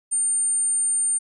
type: tone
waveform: sine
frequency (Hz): 9000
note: C#9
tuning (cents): +25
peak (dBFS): -19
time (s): 0.11-1.19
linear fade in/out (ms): 20
effects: none